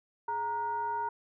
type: tone with frequency modulation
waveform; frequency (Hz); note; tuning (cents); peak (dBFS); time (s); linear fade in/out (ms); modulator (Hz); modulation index
sine; 932.3; A#5; 0; -30; 0.28-1.09; 5; 513; 0.46
effects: none